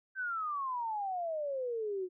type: exponential sweep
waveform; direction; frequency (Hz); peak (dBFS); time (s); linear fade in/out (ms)
sine; down; 1568 to 357; -33; 0.15-2.09; 50
effects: none